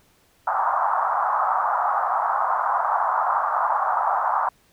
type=band-pass noise; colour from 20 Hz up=pink; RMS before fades=-22 dBFS; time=0.47-4.49 s; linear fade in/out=5 ms; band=730 to 1300 Hz; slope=48 dB/octave; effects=pink hiss -60 dBFS RMS until 4.72 s